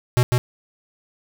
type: tone with echo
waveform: square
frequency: 123.47 Hz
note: B2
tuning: in tune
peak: -14 dBFS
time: 0.17-0.23 s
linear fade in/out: 0 ms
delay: 150 ms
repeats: 1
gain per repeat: -2 dB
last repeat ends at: 0.38 s
effects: none